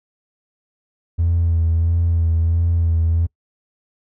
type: tone with vibrato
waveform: triangle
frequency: 83.5 Hz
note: E2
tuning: 23 cents sharp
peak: -11 dBFS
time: 1.18-3.27 s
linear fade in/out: 20 ms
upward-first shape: sine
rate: 1.5 Hz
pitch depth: 31 cents each way
effects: noise-tail reverb RT60 0.1 s tail -25 dB re dry + tanh soft clip ceiling -10 dBFS